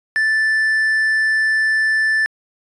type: tone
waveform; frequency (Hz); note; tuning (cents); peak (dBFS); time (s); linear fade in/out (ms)
triangle; 1760; A6; 0; -12; 0.16-2.26; 0
effects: resampled to 22050 Hz